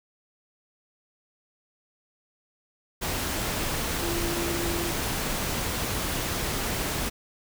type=tone in noise; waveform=sine; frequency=341.8 Hz; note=F4; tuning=37 cents flat; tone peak=-31 dBFS; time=4.01-4.92 s; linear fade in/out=20 ms; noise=pink; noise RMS=-29 dBFS; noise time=3.01-7.1 s; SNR=-5 dB; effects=none